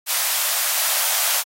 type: high-pass noise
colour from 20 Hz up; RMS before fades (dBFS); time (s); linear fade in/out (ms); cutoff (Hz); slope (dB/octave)
white; -20; 0.06-1.44; 50; 570; 48
effects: AAC 48 kbps